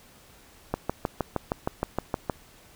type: click train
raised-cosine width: 1 ms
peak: -11 dBFS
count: 11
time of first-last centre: 0.74-2.298 s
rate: 6.42 Hz
effects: pink hiss -54 dBFS RMS until 2.75 s